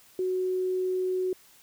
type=tone; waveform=sine; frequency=370 Hz; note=F#4; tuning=in tune; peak=-25 dBFS; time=0.19-1.33 s; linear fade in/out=2 ms; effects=white hiss -57 dBFS RMS until 1.62 s